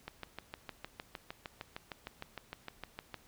click train, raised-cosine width 0.3 ms, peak -25 dBFS, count 21, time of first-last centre 0.08-3.143 s, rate 6.53 Hz, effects pink hiss -63 dBFS RMS until 3.27 s

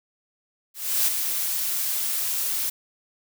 blue noise with ADSR envelope, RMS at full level -20 dBFS, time 0.74-2.7 s, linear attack 330 ms, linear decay 19 ms, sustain -6 dB, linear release 7 ms, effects none

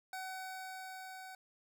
25% pulse tone with level ramp, 754 Hz, F#5, 32 cents sharp, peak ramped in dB -37 to -44 dBFS, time 0.13-1.35 s, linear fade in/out 2 ms, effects none

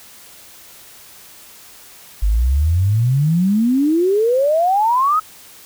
sine exponential sweep, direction up, 48.34 to 1300 Hz, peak -12 dBFS, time 2.22-5.2 s, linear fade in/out 10 ms, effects white hiss -42 dBFS RMS until 5.65 s

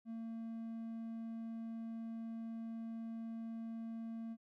triangle tone, 227 Hz, A#3, 46 cents flat, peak -40 dBFS, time 0.05-4.37 s, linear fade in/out 50 ms, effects none

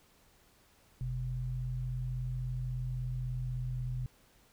sine tone pair together, 41.91 / 125.6 Hz, E1 / B2, +29 / +30 cents, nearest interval octave + perfect fifth, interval 1901 cents, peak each -39 / -34 dBFS, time 1.01-4.06 s, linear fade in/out 0 ms, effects pink hiss -65 dBFS RMS until 4.52 s

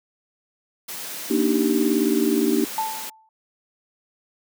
white high-pass noise, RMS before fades -33 dBFS, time 0.88-3.1 s, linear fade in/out 10 ms, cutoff 150 Hz, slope 96 dB/octave
sine chord, Eb major seventh, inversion second, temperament just, 233.3 / 291.7 / 311.1 / 388.9 Hz, Bb3 / D4 / Eb4 / G4, +2 / -12 / 0 / -14 cents, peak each -23 dBFS, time 1.3-2.65 s, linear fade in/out 10 ms
sine tone with exponential decay, 880 Hz, A5, in tune, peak -19 dBFS, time 2.78-3.29 s, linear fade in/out 2 ms, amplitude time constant 110 ms
effects none

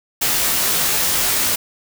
white noise with comb filter, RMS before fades -18 dBFS, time 0.21-1.56 s, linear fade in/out 10 ms, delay 17 ms, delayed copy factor -0.85, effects none

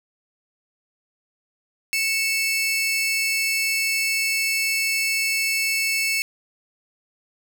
sawtooth tone pair together, 2209 / 2642 Hz, C#7 / E7, -7 / +3 cents, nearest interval minor third, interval 310 cents, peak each -20 dBFS, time 1.93-6.22 s, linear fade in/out 0 ms, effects none

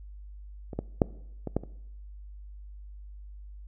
clicks, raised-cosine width 2 ms, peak -24 / -16 / -6 / -19 / -12 / -27 dBFS, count 6, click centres 0.732 / 0.79 / 1.018 / 1.473 / 1.566 / 1.636 s, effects noise-tail reverb RT60 0.8 s tail -21 dB re dry + added 50 Hz sine -42 dBFS peak until 3.67 s

